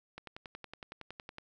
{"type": "click train", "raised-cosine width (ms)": 0.3, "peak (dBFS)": -28, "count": 14, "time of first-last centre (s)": [0.18, 1.384], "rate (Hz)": 10.8, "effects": []}